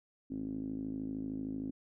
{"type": "tone with low-pass filter", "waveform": "5% pulse", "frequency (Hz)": 53.1, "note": "G#1", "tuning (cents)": 39, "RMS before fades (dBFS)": -39, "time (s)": [0.3, 1.71], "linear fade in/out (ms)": 10, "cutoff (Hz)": 270, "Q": 6.8, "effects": []}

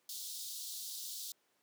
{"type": "high-pass noise", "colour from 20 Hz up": "pink", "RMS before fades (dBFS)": -44, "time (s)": [0.09, 1.32], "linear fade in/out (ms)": 2, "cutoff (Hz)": 3600, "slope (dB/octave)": 48, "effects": ["pink hiss -75 dBFS RMS until 1.62 s", "high-pass 300 Hz 12 dB/octave"]}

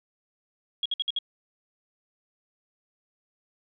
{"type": "tone bursts", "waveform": "sine", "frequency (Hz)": 3300, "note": "G#7", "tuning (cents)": -12, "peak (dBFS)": -24, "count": 5, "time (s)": [0.83, 1.188], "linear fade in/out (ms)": 2, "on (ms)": 26, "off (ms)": 57, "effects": []}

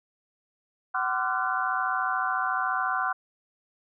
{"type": "tone cluster", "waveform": "sine", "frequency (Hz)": [755, 1030, 1171, 1379, 1493], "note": ["F#5", "C6", "D6", "F6", "F#6"], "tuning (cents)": [35, -28, -5, -22, 15], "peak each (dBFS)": -31, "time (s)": [0.94, 3.13], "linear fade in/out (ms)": 10, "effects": []}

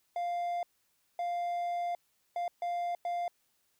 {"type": "tone bursts at uneven times", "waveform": "triangle", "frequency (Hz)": 698.5, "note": "F5", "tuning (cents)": 0, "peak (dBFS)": -29, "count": 5, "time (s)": [[0.16, 0.63], [1.19, 1.95], [2.36, 2.48], [2.62, 2.95], [3.05, 3.28]], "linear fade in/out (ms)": 2, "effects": ["white hiss -74 dBFS RMS until 3.79 s"]}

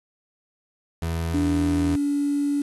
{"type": "tone", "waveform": "30% pulse", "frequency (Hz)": 82.8, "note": "E2", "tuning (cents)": 8, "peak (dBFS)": -22, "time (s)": [1.02, 1.96], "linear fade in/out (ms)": 5}
{"type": "tone with pitch glide", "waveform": "sine", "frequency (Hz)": [288.5, 286.5], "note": ["D4", "D4"], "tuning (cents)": [-31, -43], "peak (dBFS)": -20, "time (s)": [1.34, 2.62], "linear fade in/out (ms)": 5, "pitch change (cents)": -12, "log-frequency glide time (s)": [1.65, 1.91]}
{"effects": ["resampled to 24000 Hz", "7-bit"]}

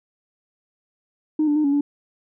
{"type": "tone with pitch steps", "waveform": "sine", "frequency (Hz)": [307.9, 293.9, 304.5, 281.6, 287.7], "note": ["D#4", "D4", "D#4", "C#4", "D4"], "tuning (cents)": [-18, 1, -37, 27, -36], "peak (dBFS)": -15, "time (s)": [1.39, 1.81], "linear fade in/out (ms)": 5, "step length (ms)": 84, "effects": ["tanh soft clip ceiling -13 dBFS"]}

